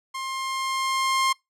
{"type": "tone with level ramp", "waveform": "sawtooth", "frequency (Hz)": 1061, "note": "C6", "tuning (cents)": 24, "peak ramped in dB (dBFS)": [-26, -15], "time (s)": [0.14, 1.33], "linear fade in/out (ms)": 10, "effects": ["noise-tail reverb RT60 0.2 s tail -26 dB re dry", "low-pass 10000 Hz 12 dB/octave"]}